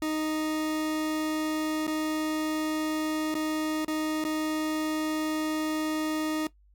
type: tone with dropouts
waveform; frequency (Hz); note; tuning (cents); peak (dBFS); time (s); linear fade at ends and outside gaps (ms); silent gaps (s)
40% pulse; 310.6; D#4; -3; -26; 0.02-6.47; 2; 1.869-1.877 / 3.343-3.351 / 3.848-3.88 / 4.241-4.249
effects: noise-tail reverb RT60 0.1 s tail -17 dB re dry + added 50 Hz sine -57 dBFS peak until 6.74 s